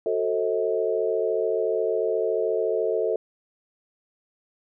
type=chord; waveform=sine; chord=F# diminished seventh; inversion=none; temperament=just; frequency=370 / 444 / 532.8 / 639.4 Hz; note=F#4 / A4 / C5 / Eb5; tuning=0 / +16 / +31 / +47 cents; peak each=-29 / -24 / -30 / -28 dBFS; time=0.06-3.16 s; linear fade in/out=2 ms; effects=none